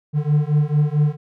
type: beating tone pair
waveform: triangle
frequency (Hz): 146.7 / 151.2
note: D3 / D#3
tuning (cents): -2 / -49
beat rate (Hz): 4.5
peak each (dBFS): -16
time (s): 0.13-1.17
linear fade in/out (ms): 50
effects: none